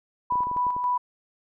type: tone with tremolo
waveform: sine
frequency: 987.8 Hz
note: B5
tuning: in tune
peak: -21 dBFS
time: 0.3-0.98 s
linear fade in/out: 10 ms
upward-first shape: square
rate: 3.7 Hz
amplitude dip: 40%
type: clicks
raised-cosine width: 2 ms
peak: -27 dBFS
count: 8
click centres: 0.323 / 0.356 / 0.406 / 0.47 / 0.514 / 0.564 / 0.667 / 0.765 s
effects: none